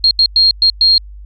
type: tone bursts at uneven times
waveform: sine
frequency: 4233 Hz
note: C8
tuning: 19 cents sharp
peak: -6 dBFS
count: 5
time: 0.04-0.11 / 0.19-0.26 / 0.36-0.51 / 0.62-0.7 / 0.81-0.98 s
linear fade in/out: 2 ms
effects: added 50 Hz sine -30 dBFS peak until 1.25 s